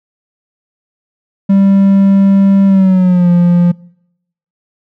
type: tone with pitch glide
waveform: triangle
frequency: 196.1 to 174.71 Hz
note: G3 to F3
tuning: +1 to +1 cents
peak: -3 dBFS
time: 1.49-3.72 s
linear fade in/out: 10 ms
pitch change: -200 cents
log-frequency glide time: 2.66-3.3 s
effects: noise-tail reverb RT60 0.8 s tail -25 dB re dry